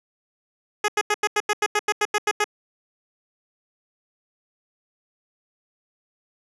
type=tone bursts; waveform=10% pulse; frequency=418.6 Hz; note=G#4; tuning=14 cents sharp; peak=-10 dBFS; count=13; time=0.84-2.443 s; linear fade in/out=5 ms; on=43 ms; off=87 ms; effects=low-pass 9000 Hz 12 dB/octave